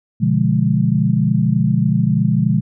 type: chord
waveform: sine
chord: B diminished seventh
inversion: none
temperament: equal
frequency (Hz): 123.47 / 146.83 / 174.61 / 207.7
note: B2 / D3 / F3 / Ab3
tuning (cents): 0 / 0 / 0 / 0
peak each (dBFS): -18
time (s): 0.2-2.61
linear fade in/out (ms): 20
effects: none